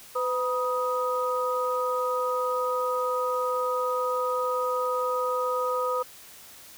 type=tone cluster; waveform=sine; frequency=504 / 967 / 1249 Hz; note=B4 / B5 / D#6; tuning=+35 / -37 / +6 cents; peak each=-27 / -33 / -28 dBFS; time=0.15-6.03 s; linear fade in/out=10 ms; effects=white hiss -48 dBFS RMS until 6.77 s